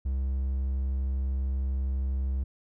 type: tone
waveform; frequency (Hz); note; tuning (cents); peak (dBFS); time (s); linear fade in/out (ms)
triangle; 66.3; C2; +23; -24; 0.05-2.44; 10
effects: none